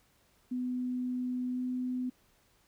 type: tone with pitch glide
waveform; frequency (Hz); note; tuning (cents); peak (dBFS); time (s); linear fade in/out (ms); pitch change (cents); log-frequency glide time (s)
sine; 250.4 to 252.1; B3 to B3; +24 to +36; -31; 0.51-2.1; 10; +12; 1.52-1.59
effects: pink hiss -68 dBFS RMS until 2.67 s